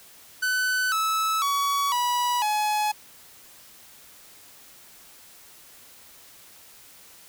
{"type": "tone with pitch steps", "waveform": "45% pulse", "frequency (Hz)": [1506, 1303.5, 1128.2, 976.5, 845.2], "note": ["F#6", "E6", "C#6", "B5", "G#5"], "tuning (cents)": [30, -20, 30, -20, 30], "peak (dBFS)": -22, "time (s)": [0.42, 2.92], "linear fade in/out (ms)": 10, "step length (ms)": 500, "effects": ["white hiss -50 dBFS RMS until 7.28 s"]}